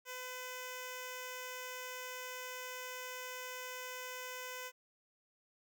5% pulse tone with notch filter, 505 Hz, B4, 39 cents sharp, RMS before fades -45 dBFS, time 0.05-4.72 s, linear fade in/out 50 ms, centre 4200 Hz, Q 1.2, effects none

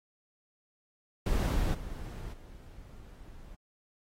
brown noise with level steps, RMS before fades -26 / -28 / -40 / -49 dBFS, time 1.26-3.55 s, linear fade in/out 5 ms, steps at 1.53 / 1.73 / 2.32 s, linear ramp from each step 20 ms, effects AAC 48 kbps

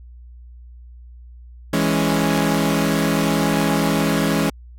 sawtooth chord, C# minor, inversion first, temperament equal, 164.81 / 207.7 / 277.2 Hz, E3 / G#3 / C#4, 0 / 0 / 0 cents, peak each -17 dBFS, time 1.73-4.5 s, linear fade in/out 5 ms, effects added 60 Hz sine -38 dBFS peak until 4.78 s + AAC 64 kbps

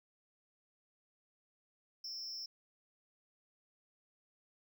triangle tone with amplitude modulation, 5340 Hz, E8, 22 cents sharp, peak -37 dBFS, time 2.04-2.46 s, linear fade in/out 5 ms, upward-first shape sine, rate 283 Hz, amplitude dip 80%, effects none

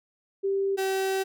sine / 35% pulse tone pair in turn, 392 / 383.9 Hz, G4 / G4, 0 / -36 cents, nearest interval unison, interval 36 cents, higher first, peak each -23 dBFS, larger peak neither, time 0.43-0.77 / 0.77-1.24 s, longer second, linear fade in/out 20 ms, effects none

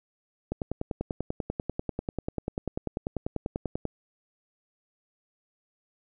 click train, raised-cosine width 2 ms, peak -16 dBFS, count 35, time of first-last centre 0.52-3.853 s, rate 10.2 Hz, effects none

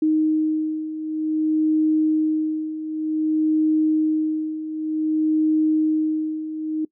sine beating tone pair, 311.1 / 311.64 Hz, D#4 / D#4, 0 / +3 cents, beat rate 0.54 Hz, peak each -24 / -19 dBFS, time 0.02-6.85 s, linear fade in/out 5 ms, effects noise-tail reverb RT60 0.1 s tail -22 dB re dry

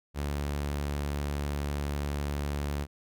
sawtooth tone, 72.1 Hz, D2, 31 cents flat, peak -26 dBFS, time 0.14-2.87 s, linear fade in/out 50 ms, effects none

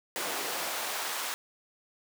pink noise with high-pass filter sweep, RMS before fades -34 dBFS, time 0.16-1.34 s, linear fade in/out 0 ms, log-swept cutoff 410 to 940 Hz, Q 0.94, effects none

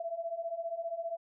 sine beating tone pair, 659.3 / 674.3 Hz, E5 / E5, 0 / +39 cents, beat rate 15 Hz, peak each -39 / -36 dBFS, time 0-1.17 s, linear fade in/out 5 ms, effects none

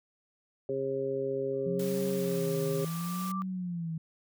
harmonic tone, 135.1 Hz, C#3, 44 cents flat, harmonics 1 / 2 / 3 / 4, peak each -42 / -40 / -31 / -35 dBFS, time 0.69-2.85 s, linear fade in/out 2 ms
sine tone with exponential growth, 1174.7 Hz, D6, in tune, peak -33 dBFS, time 1.53-3.42 s, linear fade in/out 0 ms, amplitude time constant 410 ms
sine tone with vibrato, 172.7 Hz, F3, 19 cents flat, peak -32 dBFS, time 1.66-3.98 s, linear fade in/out 5 ms, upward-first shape sine, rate 0.72 Hz, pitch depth 150 cents each way
white high-pass noise, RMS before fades -44 dBFS, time 1.79-3.32 s, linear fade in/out 5 ms, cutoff 160 Hz, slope 24 dB/octave
effects none

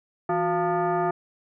sine tone with frequency modulation, 165 Hz, E3, 2 cents sharp, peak -21 dBFS, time 0.29-1.11 s, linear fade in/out 5 ms, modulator 528 Hz, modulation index 1.9, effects none

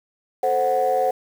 sine chord, F# diminished, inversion first, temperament equal, 440 / 523.3 / 740 Hz, A4 / C5 / F#5, 0 / 0 / 0 cents, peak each -25 / -20 / -19 dBFS, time 0.43-1.11 s, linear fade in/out 5 ms, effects tanh soft clip ceiling -11 dBFS + 7-bit

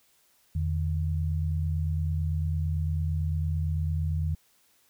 sine tone pair together, 83.48 / 152.4 Hz, E2 / D#3, +22 / -36 cents, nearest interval minor seventh, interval 1042 cents, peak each -26 / -31 dBFS, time 0.55-4.35 s, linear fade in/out 5 ms, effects white hiss -65 dBFS RMS until 4.89 s

